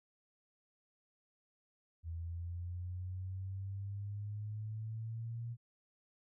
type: exponential sweep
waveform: sine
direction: up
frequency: 82.41 to 118.4 Hz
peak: -39 dBFS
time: 2.03-5.57 s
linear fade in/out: 50 ms
effects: none